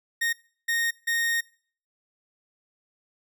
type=tone bursts at uneven times; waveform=40% pulse; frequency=1855 Hz; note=A#6; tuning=9 cents flat; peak=-22 dBFS; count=3; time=0.21-0.33 / 0.68-0.91 / 1.07-1.41 s; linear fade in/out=10 ms; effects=noise-tail reverb RT60 0.5 s tail -24 dB re dry